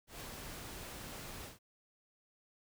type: noise with ADSR envelope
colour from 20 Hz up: pink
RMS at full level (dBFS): -45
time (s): 0.07-1.59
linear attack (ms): 140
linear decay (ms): 10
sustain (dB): -2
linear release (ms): 150
effects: none